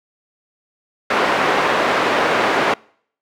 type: band-pass noise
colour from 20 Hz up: pink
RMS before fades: -17 dBFS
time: 1.1-2.74 s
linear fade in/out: 5 ms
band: 420 to 2100 Hz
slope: 12 dB/octave
effects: noise-tail reverb RT60 0.6 s tail -26 dB re dry